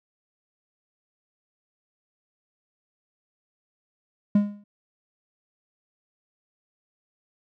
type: tone with exponential decay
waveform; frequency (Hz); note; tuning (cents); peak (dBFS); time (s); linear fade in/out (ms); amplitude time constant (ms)
triangle; 205.1; G#3; -21; -11; 4.35-4.64; 5; 62
effects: none

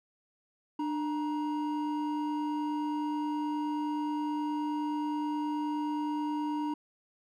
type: tone pair together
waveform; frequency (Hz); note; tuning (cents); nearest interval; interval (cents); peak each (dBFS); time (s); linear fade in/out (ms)
triangle; 298.8 / 945.9; D4 / A#5; +30 / +25; octave + minor sixth; 1995; -29 / -34; 0.79-6.74; 5
effects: none

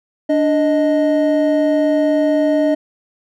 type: tone pair together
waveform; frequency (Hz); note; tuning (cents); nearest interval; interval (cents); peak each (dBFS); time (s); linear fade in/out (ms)
triangle; 293.7 / 622.3; D4 / D#5; 0 / 0; octave + minor second; 1300; -13; 0.29-2.75; 10
effects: none

